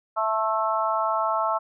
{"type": "harmonic tone with a mistuned harmonic", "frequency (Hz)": 220, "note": "A3", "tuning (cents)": 0, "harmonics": [3, 4, 5, 6], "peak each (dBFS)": [-27, -27, -27, -27], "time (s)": [0.16, 1.59], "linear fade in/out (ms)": 20, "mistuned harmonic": 5, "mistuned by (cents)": -23, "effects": []}